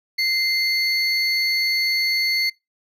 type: tone pair together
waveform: triangle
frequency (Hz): 2082 / 4412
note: C7 / C#8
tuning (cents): -9 / -9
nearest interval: octave + minor second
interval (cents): 1300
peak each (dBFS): -20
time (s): 0.18-2.5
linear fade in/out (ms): 10
effects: noise-tail reverb RT60 0.2 s tail -23 dB re dry